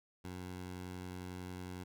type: tone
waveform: 15% pulse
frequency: 91 Hz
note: F#2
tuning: 28 cents flat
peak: -37 dBFS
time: 0.24-1.84 s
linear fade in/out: 10 ms
effects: none